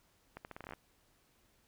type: accelerating click train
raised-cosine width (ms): 0.5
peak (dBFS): -30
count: 11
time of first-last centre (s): 0.37-0.735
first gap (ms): 79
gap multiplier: 0.81
effects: pink hiss -71 dBFS RMS until 1.67 s